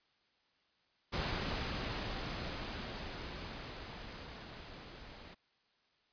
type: noise with level ramp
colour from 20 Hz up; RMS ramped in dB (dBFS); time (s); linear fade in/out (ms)
pink; -36 to -52; 1.12-5.35; 20
effects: white hiss -74 dBFS RMS until 6.12 s + resampled to 11025 Hz